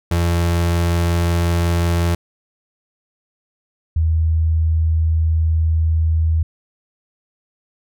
35% pulse / sine tone pair in turn, 85.5 / 80.35 Hz, F2 / E2, -36 / -44 cents, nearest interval minor second, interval 108 cents, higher first, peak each -13 dBFS, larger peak neither, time 0.11-2.15 / 3.96-6.43 s, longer second, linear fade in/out 5 ms, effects none

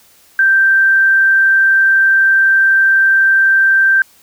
sine tone, 1568 Hz, G6, in tune, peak -7 dBFS, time 0.39-4.02 s, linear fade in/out 2 ms, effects white hiss -48 dBFS RMS until 4.22 s

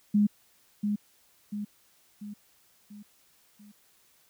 sine tone with echo, 207.2 Hz, G#3, 4 cents flat, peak -19 dBFS, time 0.14-0.27 s, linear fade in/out 10 ms, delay 690 ms, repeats 5, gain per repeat -6 dB, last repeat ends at 3.72 s, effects white hiss -64 dBFS RMS until 4.29 s

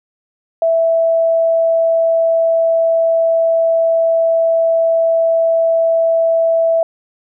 sine tone, 659 Hz, E5, 1 cent flat, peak -10 dBFS, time 0.62-6.83 s, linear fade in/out 2 ms, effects none

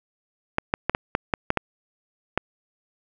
clicks, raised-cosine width 0.5 ms, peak -5 dBFS, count 9, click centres 0.584 / 0.739 / 0.896 / 0.949 / 1.151 / 1.338 / 1.504 / 1.573 / 2.376 s, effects none

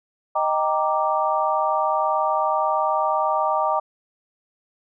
sine chord, Eb major seventh, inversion none, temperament equal, 622.3 / 784 / 932.3 / 1174.7 Hz, Eb5 / G5 / Bb5 / D6, 0 / 0 / 0 / 0 cents, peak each -24 dBFS, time 0.35-3.8 s, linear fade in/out 10 ms, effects none

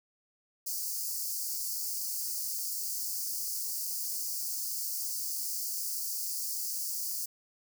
white high-pass noise, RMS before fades -35 dBFS, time 0.66-7.26 s, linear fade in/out 10 ms, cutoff 4500 Hz, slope 96 dB/octave, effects none

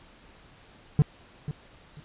triangle tone with echo, 148.1 Hz, D3, 15 cents sharp, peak -13 dBFS, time 0.99-1.02 s, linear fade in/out 0 ms, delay 490 ms, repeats 2, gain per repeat -13 dB, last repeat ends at 2 s, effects pink hiss -54 dBFS RMS until 2.04 s + resampled to 8000 Hz

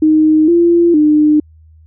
sine tone with pitch steps, 310.7 / 342.4 / 302.1 Hz, D#4 / F4 / D4, -2 / -34 / +49 cents, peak -6 dBFS, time 0.02-1.4 s, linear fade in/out 5 ms, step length 460 ms, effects added 79 Hz sine -40 dBFS peak until 1.86 s

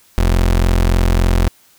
30% pulse tone, 43.47 Hz, F1, 7 cents flat, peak -8 dBFS, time 0.18-1.48 s, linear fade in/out 0 ms, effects white hiss -51 dBFS RMS until 1.78 s

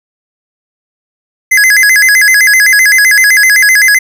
square tone with vibrato, 1850 Hz, A#6, 14 cents flat, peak -4 dBFS, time 1.51-3.99 s, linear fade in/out 10 ms, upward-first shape square, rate 7.8 Hz, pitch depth 180 cents each way, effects none

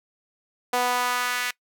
sawtooth tone with high-pass filter sweep, 246.9 Hz, B3, in tune, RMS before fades -25 dBFS, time 0.73-1.51 s, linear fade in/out 5 ms, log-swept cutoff 650 to 1900 Hz, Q 1.7, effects noise-tail reverb RT60 0.1 s tail -22 dB re dry

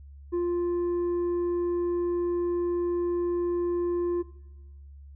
sine tone with tanh clipping, 349.2 Hz, F4, in tune, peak -25 dBFS, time 0.32-4.23 s, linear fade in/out 20 ms, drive 4 dB, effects noise-tail reverb RT60 1.0 s tail -18 dB re dry + added 70 Hz sine -44 dBFS peak until 5.15 s

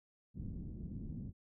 white low-pass noise, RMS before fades -44 dBFS, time 0.34-1.33 s, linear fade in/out 50 ms, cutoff 220 Hz, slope 24 dB/octave, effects none

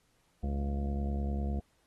harmonic tone, 70 Hz, C#2, 18 cents sharp, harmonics 1 / 2 / 3 / 4 / 5 / 6 / 7 / 8 / 9 / 10, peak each -31 / -42 / -37 / -50 / -47 / -55 / -48 / -57 / -56 / -47 dBFS, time 0.43-1.6 s, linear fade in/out 5 ms, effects pink hiss -72 dBFS RMS until 1.86 s + AAC 32 kbps

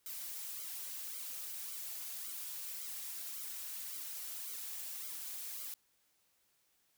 blue noise with flanger, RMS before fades -44 dBFS, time 0.06-5.74 s, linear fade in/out 0 ms, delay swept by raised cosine 1.1 to 4.5 ms, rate 1.8 Hz, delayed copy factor -0.85, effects white hiss -75 dBFS RMS until 6.97 s

